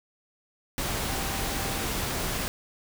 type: tone in noise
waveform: sine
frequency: 785 Hz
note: G5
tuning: 2 cents sharp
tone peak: -40 dBFS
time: 1.09-1.85 s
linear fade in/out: 0 ms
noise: pink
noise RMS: -30 dBFS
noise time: 0.78-2.48 s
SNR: -13 dB
effects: none